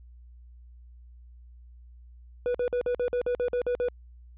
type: tone bursts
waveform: triangle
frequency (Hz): 490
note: B4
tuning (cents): -14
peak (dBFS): -22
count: 11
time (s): 2.46-3.885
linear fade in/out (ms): 0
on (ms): 85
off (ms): 49
effects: added 60 Hz sine -47 dBFS peak until 4.37 s + resampled to 8000 Hz